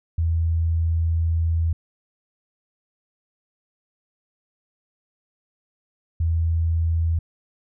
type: tone bursts at uneven times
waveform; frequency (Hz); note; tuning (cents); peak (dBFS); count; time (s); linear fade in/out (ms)
sine; 82.41; E2; 0; -18; 2; 0.18-1.73 / 6.2-7.19; 5
effects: none